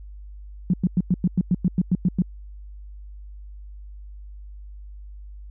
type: tone bursts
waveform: sine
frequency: 180 Hz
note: F#3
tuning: 47 cents flat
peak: -15 dBFS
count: 12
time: 0.7-2.221 s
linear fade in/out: 2 ms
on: 36 ms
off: 99 ms
effects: added 50 Hz sine -37 dBFS peak until 5.5 s